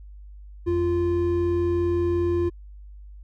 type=tone pair together; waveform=triangle; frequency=87.31 / 347 Hz; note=F2 / F4; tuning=0 / -11 cents; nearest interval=2 octaves; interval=2389 cents; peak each=-25 / -19 dBFS; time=0.66-2.5 s; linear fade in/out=20 ms; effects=added 50 Hz sine -40 dBFS peak until 3.23 s